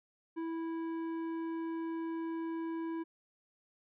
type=tone with tanh clipping; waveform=triangle; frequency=328.5 Hz; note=E4; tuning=6 cents flat; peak=-37 dBFS; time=0.36-3.04 s; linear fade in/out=20 ms; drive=15 dB; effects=none